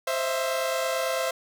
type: tone cluster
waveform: sawtooth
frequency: 525 / 639 / 668 Hz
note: C5 / D#5 / E5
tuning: +6 / +46 / +23 cents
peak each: -24 / -31 / -25 dBFS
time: 0.07-1.31 s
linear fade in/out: 5 ms
effects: none